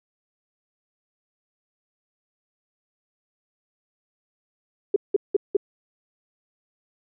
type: tone bursts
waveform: sine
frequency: 401.4 Hz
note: G4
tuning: 41 cents sharp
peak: -14 dBFS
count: 4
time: 4.94-5.568 s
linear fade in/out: 5 ms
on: 22 ms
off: 180 ms
effects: none